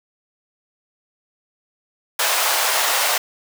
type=high-pass noise; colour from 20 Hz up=pink; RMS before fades=-19 dBFS; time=2.19-3.18 s; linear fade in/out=5 ms; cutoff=630 Hz; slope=24 dB/octave; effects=none